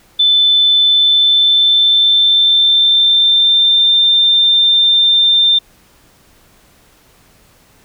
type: tone with pitch glide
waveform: sine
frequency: 3520 to 3590 Hz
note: A7 to A7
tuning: 0 to +34 cents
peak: -7 dBFS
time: 0.19-5.59 s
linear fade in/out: 10 ms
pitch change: +34 cents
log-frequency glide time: 0.85-3.97 s
effects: pink hiss -49 dBFS RMS until 7.84 s